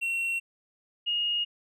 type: tone pair in turn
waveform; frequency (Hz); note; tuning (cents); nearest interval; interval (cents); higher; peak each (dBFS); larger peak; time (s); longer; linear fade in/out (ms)
triangle / sine; 2727 / 2861; F7 / F7; -42 / +41; minor second; 83; second; -25; neither; 0.01-0.4 / 1.06-1.45; neither; 20
effects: none